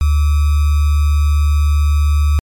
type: tone with sample-and-hold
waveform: sine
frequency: 73.7 Hz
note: D2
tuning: 7 cents sharp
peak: -9 dBFS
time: 0.01-2.39 s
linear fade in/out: 0 ms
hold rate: 1225 Hz
effects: MP3 64 kbps